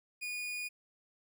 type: tone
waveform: 40% pulse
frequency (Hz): 2454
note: D#7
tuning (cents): -25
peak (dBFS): -36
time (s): 0.21-0.69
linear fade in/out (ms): 20
effects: 13-bit